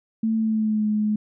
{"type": "tone with pitch glide", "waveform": "sine", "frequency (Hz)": [222.4, 212.2], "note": ["A3", "G#3"], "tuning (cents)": [19, 38], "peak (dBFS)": -19, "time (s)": [0.23, 1.16], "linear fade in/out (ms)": 5, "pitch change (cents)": -81, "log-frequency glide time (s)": [0.36, 0.87], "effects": []}